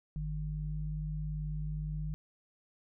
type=tone pair together; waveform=sine; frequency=50.72 / 153.1 Hz; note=G#1 / D#3; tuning=-40 / -28 cents; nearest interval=octave + perfect fifth; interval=1912 cents; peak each=-37 / -36 dBFS; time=0.16-2.14 s; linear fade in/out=0 ms; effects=none